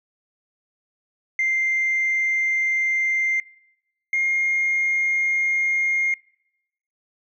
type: tone pair in turn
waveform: sine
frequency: 2093 / 2130 Hz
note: C7 / C7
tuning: 0 / +30 cents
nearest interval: unison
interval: 30 cents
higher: second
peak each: -17 / -17 dBFS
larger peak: neither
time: 1.39-3.4 / 4.13-6.14 s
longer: neither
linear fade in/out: 2 ms
effects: noise-tail reverb RT60 0.9 s tail -25 dB re dry + tanh soft clip ceiling -15 dBFS